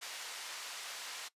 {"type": "band-pass noise", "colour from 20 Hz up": "white", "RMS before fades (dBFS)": -45, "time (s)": [0.01, 1.29], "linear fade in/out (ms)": 20, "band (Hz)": [730, 5800], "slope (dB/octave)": 12, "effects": ["noise-tail reverb RT60 0.1 s tail -19 dB re dry", "resampled to 32000 Hz"]}